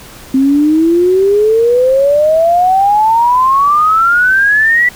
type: exponential sweep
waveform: sine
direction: up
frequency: 261.6 to 1975.5 Hz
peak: -6 dBFS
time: 0.34-4.89 s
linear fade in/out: 5 ms
effects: pink hiss -34 dBFS RMS until 4.95 s